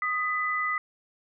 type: tone pair together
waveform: sine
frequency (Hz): 1243 / 1993.8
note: D#6 / B6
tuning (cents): -2 / +16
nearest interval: minor sixth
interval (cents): 818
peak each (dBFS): -28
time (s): 0.02-0.78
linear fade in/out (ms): 2
effects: none